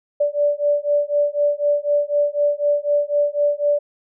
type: beating tone pair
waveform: sine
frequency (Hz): 581 / 585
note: D5 / D5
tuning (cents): -19 / -7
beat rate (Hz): 4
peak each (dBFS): -19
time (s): 0.2-3.79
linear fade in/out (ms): 10
effects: none